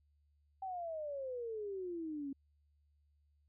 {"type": "exponential sweep", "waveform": "sine", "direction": "down", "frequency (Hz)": [780, 270.3], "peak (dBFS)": -39, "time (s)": [0.62, 2.33], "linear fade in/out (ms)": 5, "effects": ["added 73 Hz sine -70 dBFS peak until 3.48 s"]}